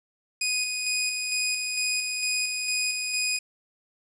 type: tone with tremolo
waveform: 15% pulse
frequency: 2489 Hz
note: D#7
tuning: in tune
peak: -17 dBFS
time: 0.41-3.39 s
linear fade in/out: 5 ms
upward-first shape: square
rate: 2.2 Hz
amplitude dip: 35%
effects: resampled to 22050 Hz + 9-bit